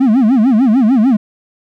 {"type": "tone with vibrato", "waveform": "triangle", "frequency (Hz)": 240, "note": "B3", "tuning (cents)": -49, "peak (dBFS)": -5, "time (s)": [0, 1.17], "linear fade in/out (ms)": 10, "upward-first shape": "sine", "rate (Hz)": 6.7, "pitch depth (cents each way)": 240, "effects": []}